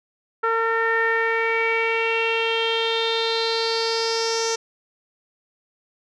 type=tone with low-pass filter sweep; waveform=sawtooth; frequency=454.4 Hz; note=A#4; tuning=44 cents flat; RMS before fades=-22 dBFS; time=0.43-4.56 s; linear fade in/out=10 ms; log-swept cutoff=1500 to 6000 Hz; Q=6.1; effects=none